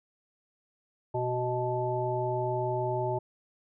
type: harmonic tone with a mistuned harmonic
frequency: 124.8 Hz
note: B2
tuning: 19 cents sharp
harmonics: 1 / 3 / 5 / 7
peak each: -33 / -32 / -33 / -33 dBFS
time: 1.14-3.19 s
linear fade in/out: 10 ms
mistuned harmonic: 1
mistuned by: -30 cents
effects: none